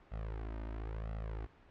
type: tone with flanger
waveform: sawtooth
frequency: 54.4 Hz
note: A1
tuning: 19 cents flat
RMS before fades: -41 dBFS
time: 0.11-1.47 s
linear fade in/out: 20 ms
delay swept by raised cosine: 1.5 to 3.3 ms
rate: 0.98 Hz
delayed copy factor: +0.95
effects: pink hiss -62 dBFS RMS until 1.7 s + low-pass 2000 Hz 12 dB/octave